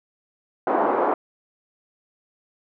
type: band-pass noise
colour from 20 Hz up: white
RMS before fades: -21 dBFS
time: 0.67-1.14 s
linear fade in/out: 2 ms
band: 300 to 970 Hz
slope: 24 dB/octave
effects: none